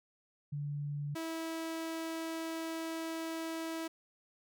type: tone pair in turn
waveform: sine / sawtooth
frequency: 145.1 / 325.7 Hz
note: D3 / E4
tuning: -21 / -21 cents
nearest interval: octave + major second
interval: 1400 cents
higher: second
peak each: -35 / -33 dBFS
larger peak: second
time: 0.52-1.15 / 1.15-3.88 s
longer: second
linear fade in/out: 10 ms
effects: none